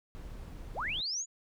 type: noise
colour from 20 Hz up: brown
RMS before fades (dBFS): -44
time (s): 0.15-1.01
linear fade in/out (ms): 0
type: linear sweep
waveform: sine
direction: up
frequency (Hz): 238.5 to 7040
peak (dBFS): -32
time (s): 0.74-1.26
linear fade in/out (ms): 50
effects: none